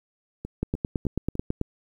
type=two click trains; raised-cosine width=3 ms; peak=-20 / -12 dBFS; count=4 / 10; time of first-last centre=0.45-1.354 / 0.63-1.614 s; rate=3.32 / 9.15 Hz; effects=9-bit